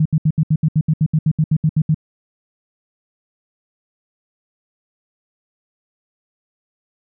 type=tone bursts; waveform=sine; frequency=155.56 Hz; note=D#3; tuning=in tune; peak=-11 dBFS; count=16; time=0-1.945 s; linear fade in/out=5 ms; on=55 ms; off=71 ms; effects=none